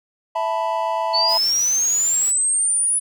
triangle chord, E suspended fourth, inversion none, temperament equal, 659.3 / 880 / 987.8 Hz, E5 / A5 / B5, 0 / 0 / 0 cents, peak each -22 dBFS, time 0.35-1.38 s, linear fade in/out 10 ms
sine linear sweep, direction up, 4400 to 9956 Hz, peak -16 dBFS, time 1.13-3 s, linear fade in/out 20 ms
white noise, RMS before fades -35 dBFS, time 1.27-2.33 s, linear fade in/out 50 ms
effects none

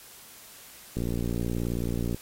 click train, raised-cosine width 3 ms, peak -17 dBFS, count 70, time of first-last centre 0.97-2.145 s, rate 58.7 Hz, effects white hiss -49 dBFS RMS until 2.21 s + AAC 48 kbps

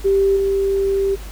sine tone with level steps, 392 Hz, G4, in tune, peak -12 / -15 dBFS, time 0.04-1.16 s, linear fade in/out 20 ms, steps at 0.36 s, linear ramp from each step 10 ms, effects added 50 Hz sine -30 dBFS peak until 1.31 s + pink hiss -40 dBFS RMS until 1.31 s

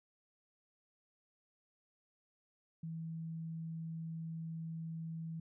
sine tone, 162.9 Hz, E3, 20 cents flat, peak -40 dBFS, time 2.83-5.4 s, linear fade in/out 5 ms, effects none

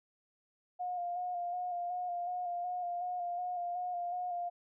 sine tone with vibrato, 711 Hz, F5, 31 cents sharp, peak -34 dBFS, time 0.79-4.5 s, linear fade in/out 20 ms, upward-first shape square, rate 2.7 Hz, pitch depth 24 cents each way, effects none

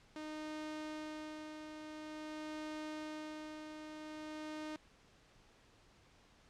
sawtooth tone with tremolo, 307.7 Hz, D#4, 19 cents flat, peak -38 dBFS, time 0.16-4.76 s, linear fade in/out 0 ms, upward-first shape sine, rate 0.48 Hz, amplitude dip 45%, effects pink hiss -66 dBFS RMS until 6.49 s + low-pass 6000 Hz 12 dB/octave

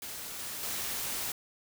white noise with level steps, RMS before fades -41 / -39 / -35 dBFS, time 0.02-1.32 s, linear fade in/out 2 ms, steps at 0.39 / 0.63 s, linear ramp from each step 2 ms, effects none

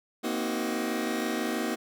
sawtooth chord, C half-diminished seventh, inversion third, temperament just, 235.5 / 261.6 / 314 / 376.7 Hz, Bb3 / C4 / Eb4 / Gb4, +18 / 0 / +16 / +31 cents, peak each -28 / -32 / -29 / -31 dBFS, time 0.23-1.76 s, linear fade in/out 20 ms, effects none

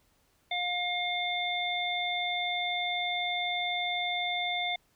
harmonic tone, 712 Hz, F5, 33 cents sharp, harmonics 1 / 3 / 5, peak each -33 / -33 / -33 dBFS, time 0.51-4.76 s, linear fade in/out 5 ms, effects pink hiss -69 dBFS RMS until 4.95 s

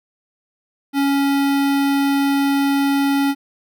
square tone with notch filter, 278.7 Hz, C#4, 9 cents sharp, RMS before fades -17 dBFS, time 0.93-3.35 s, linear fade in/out 50 ms, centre 7000 Hz, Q 1.6, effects none

